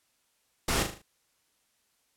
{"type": "noise with echo", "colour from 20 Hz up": "pink", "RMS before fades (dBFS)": -27, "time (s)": [0.68, 0.83], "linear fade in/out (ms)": 5, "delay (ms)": 38, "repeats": 5, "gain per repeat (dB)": -6, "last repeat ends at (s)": 1.02, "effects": ["white hiss -72 dBFS RMS until 2.16 s", "low-pass 12000 Hz 12 dB/octave"]}